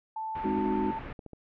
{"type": "tone with pitch glide", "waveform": "sine", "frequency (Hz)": [880, 888.7], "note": ["A5", "A5"], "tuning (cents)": [0, 17], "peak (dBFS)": -32, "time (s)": [0.16, 0.99], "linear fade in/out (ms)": 5, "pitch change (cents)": 17, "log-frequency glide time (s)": [0.39, 0.47]}
{"type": "low-pass noise", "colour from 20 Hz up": "pink", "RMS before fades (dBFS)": -42, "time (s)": [0.35, 1.13], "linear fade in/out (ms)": 5, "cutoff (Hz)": 2400, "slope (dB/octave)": 24}
{"type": "chord", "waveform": "sine", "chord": "Ab dominant seventh", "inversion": "none", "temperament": "equal with one note detuned", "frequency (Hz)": [207.7, 261.6, 306.5, 370], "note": ["Ab3", "C4", "Eb4", "Gb4"], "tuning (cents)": [0, 0, -26, 0], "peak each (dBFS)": [-31, -33, -32, -32], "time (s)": [0.44, 0.91], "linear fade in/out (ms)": 5}
{"type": "clicks", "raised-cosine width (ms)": 2, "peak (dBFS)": -31, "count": 6, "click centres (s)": [0.89, 0.922, 1.062, 1.192, 1.263, 1.333]}
{"effects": []}